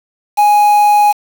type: tone with quantisation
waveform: triangle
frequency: 830.6 Hz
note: G#5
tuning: in tune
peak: -4 dBFS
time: 0.37-1.13 s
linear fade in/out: 20 ms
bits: 4
effects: none